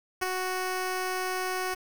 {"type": "tone with ADSR envelope", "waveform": "10% pulse", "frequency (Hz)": 370, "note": "F#4", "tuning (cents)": 0, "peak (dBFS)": -16, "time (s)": [0.21, 1.75], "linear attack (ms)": 17, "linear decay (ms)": 17, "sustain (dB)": -5, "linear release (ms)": 16, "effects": ["7-bit"]}